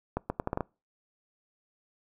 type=accelerating click train; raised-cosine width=1 ms; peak=-15 dBFS; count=7; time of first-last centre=0.17-0.607 s; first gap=130 ms; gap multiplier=0.76; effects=noise-tail reverb RT60 0.3 s tail -25 dB re dry